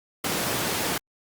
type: high-pass noise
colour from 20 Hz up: pink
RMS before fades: -27 dBFS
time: 0.24-0.98 s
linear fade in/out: 5 ms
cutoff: 150 Hz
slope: 12 dB/octave
effects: Opus 48 kbps